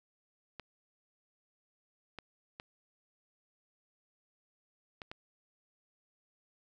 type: clicks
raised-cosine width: 0.3 ms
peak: -27 dBFS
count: 5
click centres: 0.597 / 2.187 / 2.599 / 5.018 / 5.115 s
effects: none